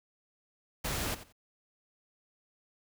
pink noise with echo, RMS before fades -34 dBFS, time 0.84-1.15 s, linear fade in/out 10 ms, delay 88 ms, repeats 2, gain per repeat -14 dB, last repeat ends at 1.326 s, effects none

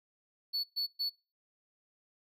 triangle tone bursts, 4435 Hz, C#8, in tune, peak -29 dBFS, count 3, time 0.53-1.1 s, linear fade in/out 20 ms, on 110 ms, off 120 ms, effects noise-tail reverb RT60 0.3 s tail -24 dB re dry

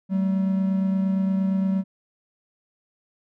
triangle tone pair together, 190.77 / 219.4 Hz, G3 / A3, -47 / -5 cents, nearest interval major second, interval 242 cents, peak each -18 / -29 dBFS, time 0.09-1.84 s, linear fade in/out 50 ms, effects none

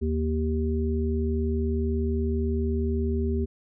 harmonic tone, 78.1 Hz, D#2, 7 cents sharp, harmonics 1 / 3 / 5, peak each -25 / -29 / -30 dBFS, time 0.01-3.46 s, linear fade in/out 20 ms, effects none

